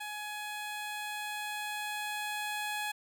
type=tone with level ramp; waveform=15% pulse; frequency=840 Hz; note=G#5; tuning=19 cents sharp; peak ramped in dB=-32 to -27 dBFS; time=0-2.92 s; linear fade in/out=10 ms; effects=none